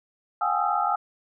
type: tone cluster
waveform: sine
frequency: 721 / 799 / 842 / 1253 / 1340 Hz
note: F#5 / G5 / G#5 / D#6 / E6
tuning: -45 / +33 / +24 / +12 / +28 cents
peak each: -28 dBFS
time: 0.41-0.96 s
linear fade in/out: 5 ms
effects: none